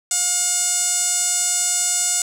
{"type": "tone with band-pass filter", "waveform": "sawtooth", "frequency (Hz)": 715, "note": "F5", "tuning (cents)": 41, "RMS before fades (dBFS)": -20, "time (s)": [0.11, 2.22], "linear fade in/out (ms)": 2, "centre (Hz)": 7700, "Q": 5.3, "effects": []}